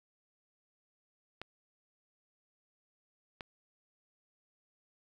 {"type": "clicks", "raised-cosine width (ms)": 0.3, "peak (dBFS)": -25, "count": 2, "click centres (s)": [1.416, 3.408], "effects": ["9-bit"]}